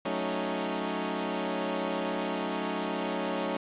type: chord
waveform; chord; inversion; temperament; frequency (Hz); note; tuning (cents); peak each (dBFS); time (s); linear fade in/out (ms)
15% pulse; D# half-diminished seventh; first; equal; 185 / 220 / 277.2 / 311.1; F#3 / A3 / C#4 / D#4; 0 / 0 / 0 / 0; -29; 0.05-3.57; 5
effects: resampled to 8000 Hz + 8-bit